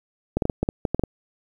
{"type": "clicks", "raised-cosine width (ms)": 2, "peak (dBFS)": -8, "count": 10, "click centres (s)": [0.37, 0.422, 0.454, 0.498, 0.63, 0.689, 0.852, 0.946, 0.995, 1.037], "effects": ["8-bit"]}